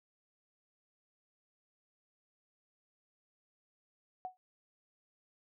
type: tone with exponential decay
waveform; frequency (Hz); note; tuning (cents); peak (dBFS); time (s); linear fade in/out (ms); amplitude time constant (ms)
sine; 740; F#5; 0; -34; 4.25-4.37; 0; 24
effects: none